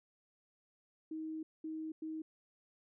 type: tone bursts at uneven times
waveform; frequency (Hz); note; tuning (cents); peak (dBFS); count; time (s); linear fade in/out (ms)
sine; 315.9; D#4; +26; -39; 3; 1.11-1.43 / 1.64-1.92 / 2.02-2.22; 5
effects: none